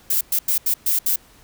violet noise bursts at uneven times, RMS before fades -19 dBFS, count 6, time 0.1-0.21 / 0.32-0.39 / 0.48-0.58 / 0.66-0.74 / 0.86-0.99 / 1.06-1.16 s, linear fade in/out 5 ms, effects pink hiss -51 dBFS RMS until 1.43 s

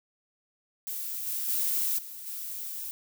violet noise with level steps, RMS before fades -35 / -32 / -28 / -42 / -37 dBFS, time 0.87-2.91 s, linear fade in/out 0 ms, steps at 1.26 / 1.48 / 1.98 / 2.26 s, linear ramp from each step 10 ms, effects none

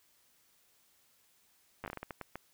slowing click train, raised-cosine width 0.5 ms, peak -25 dBFS, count 11, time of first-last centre 1.84-2.356 s, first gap 9 ms, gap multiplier 1.36, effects white hiss -69 dBFS RMS until 2.53 s

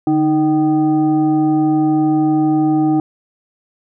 sine tone with frequency modulation, 311.1 Hz, D#4, in tune, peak -11 dBFS, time 0.07-3 s, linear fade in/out 2 ms, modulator 459 Hz, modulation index 0.61, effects none

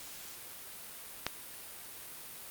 click, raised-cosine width 0.2 ms, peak -13 dBFS, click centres 1.266 s, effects white hiss -47 dBFS RMS until 2.5 s + Opus 48 kbps

